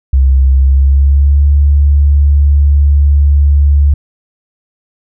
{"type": "tone with pitch glide", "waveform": "sine", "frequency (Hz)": [66.5, 71.69], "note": ["C2", "D2"], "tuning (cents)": [29, -41], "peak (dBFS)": -4, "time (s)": [0.13, 3.94], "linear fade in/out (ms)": 5, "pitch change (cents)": 130, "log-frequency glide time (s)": [0.53, 1.45], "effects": []}